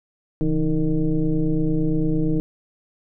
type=tone with frequency modulation; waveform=sine; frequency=163.4 Hz; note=E3; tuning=15 cents flat; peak=-17 dBFS; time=0.41-2.4 s; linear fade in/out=0 ms; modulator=149 Hz; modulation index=1.5; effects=none